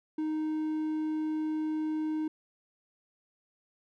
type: tone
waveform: triangle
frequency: 310.7 Hz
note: D#4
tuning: 2 cents flat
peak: -27 dBFS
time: 0.18-2.28 s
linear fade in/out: 5 ms
effects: none